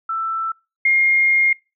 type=tone pair in turn; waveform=sine; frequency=1329 / 2131 Hz; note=E6 / C7; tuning=+14 / +31 cents; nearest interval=minor sixth; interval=817 cents; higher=second; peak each=-20 / -12 dBFS; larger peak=second; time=0.09-0.52 / 0.85-1.53 s; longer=second; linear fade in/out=5 ms; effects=noise-tail reverb RT60 0.3 s tail -26 dB re dry